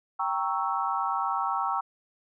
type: chord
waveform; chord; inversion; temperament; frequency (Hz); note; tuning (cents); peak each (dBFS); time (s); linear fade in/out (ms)
sine; G diminished seventh; none; equal; 784 / 932.3 / 1108.7 / 1318.5; G5 / Bb5 / Db6 / Fb6; 0 / 0 / 0 / 0; -31; 0.19-1.81; 10
effects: none